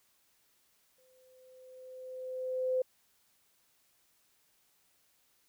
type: tone with exponential growth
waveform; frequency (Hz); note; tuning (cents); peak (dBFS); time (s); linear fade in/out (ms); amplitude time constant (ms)
sine; 513; C5; -34; -26; 0.98-2.82; 5; 400
effects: white hiss -71 dBFS RMS until 5.48 s